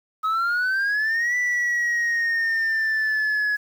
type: exponential two-way sweep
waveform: sine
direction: up then down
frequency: 1269 to 1976 to 1684 Hz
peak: -17 dBFS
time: 0.23-3.57 s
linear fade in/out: 20 ms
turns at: 1.36 s
effects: tanh soft clip ceiling -19 dBFS + 8-bit